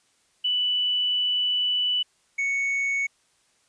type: tone pair in turn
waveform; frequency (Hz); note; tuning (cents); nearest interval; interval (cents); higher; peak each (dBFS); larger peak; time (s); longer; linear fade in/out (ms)
sine / triangle; 2972 / 2219; F#7 / C#7; +7 / +1; perfect fourth; 506; first; -21; neither; 0.44-2.03 / 2.38-3.07; first; 10
effects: white hiss -65 dBFS RMS until 3.68 s + resampled to 22050 Hz